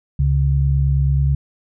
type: tone pair together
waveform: sine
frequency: 69.3 / 138.59 Hz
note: C#2 / C#3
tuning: 0 / 0 cents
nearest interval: octave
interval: 1200 cents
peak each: -16 / -16 dBFS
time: 0.19-1.35 s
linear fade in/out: 5 ms
effects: none